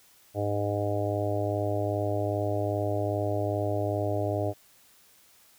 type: harmonic tone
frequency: 102.5 Hz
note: G#2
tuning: 22 cents flat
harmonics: 1 / 3 / 4 / 5 / 6 / 7 / 8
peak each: -30 / -34 / -34 / -37 / -31 / -36 / -44 dBFS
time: 0.34-4.54 s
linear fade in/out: 50 ms
effects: white hiss -59 dBFS RMS until 5.58 s